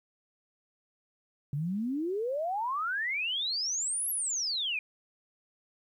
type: exponential two-way sweep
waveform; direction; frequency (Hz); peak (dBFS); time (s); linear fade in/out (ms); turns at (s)
sine; up then down; 136.4 to 11650 to 2390; -29; 1.53-4.79; 2; 4.1
effects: 11-bit